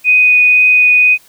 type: tone with vibrato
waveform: sine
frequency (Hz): 2489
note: D#7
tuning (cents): 0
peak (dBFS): -5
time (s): 0.04-1.18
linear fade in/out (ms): 50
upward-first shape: triangle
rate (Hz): 2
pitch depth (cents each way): 8
effects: white hiss -46 dBFS RMS until 1.28 s